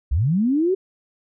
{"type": "linear sweep", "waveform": "sine", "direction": "up", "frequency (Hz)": [55, 392], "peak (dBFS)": -16, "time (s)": [0.11, 0.75], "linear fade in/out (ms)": 10, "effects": []}